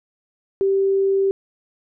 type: tone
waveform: sine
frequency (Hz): 390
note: G4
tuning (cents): -9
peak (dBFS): -15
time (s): 0.61-1.31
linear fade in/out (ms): 0
effects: none